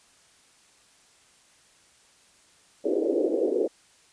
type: band-pass noise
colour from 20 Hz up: white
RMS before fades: -25 dBFS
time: 2.84-3.68 s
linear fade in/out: 10 ms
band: 310 to 510 Hz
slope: 48 dB/octave
effects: white hiss -59 dBFS RMS until 4.12 s + resampled to 22050 Hz